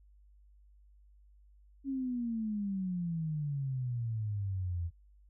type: exponential sweep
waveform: sine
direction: down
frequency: 277.2 to 82.5 Hz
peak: -32 dBFS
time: 1.84-4.91 s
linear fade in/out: 50 ms
effects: added 50 Hz sine -58 dBFS peak until 5.29 s